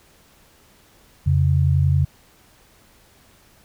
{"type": "tone pair together", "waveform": "sine", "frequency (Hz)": [87, 138.1], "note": ["F2", "C#3"], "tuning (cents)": [-6, -6], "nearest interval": "minor sixth", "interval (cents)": 800, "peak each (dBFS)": -17, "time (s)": [1.26, 2.05], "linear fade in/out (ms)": 10, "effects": ["pink hiss -54 dBFS RMS until 3.64 s"]}